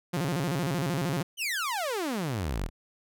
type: tone with vibrato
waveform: sawtooth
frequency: 155.56 Hz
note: D#3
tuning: in tune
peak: -23 dBFS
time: 0.13-1.23 s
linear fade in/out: 10 ms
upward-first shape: square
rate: 13 Hz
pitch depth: 220 cents each way
type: exponential sweep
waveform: sawtooth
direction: down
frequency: 3136 to 35.08 Hz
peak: -25 dBFS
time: 1.37-2.7 s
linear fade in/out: 50 ms
effects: none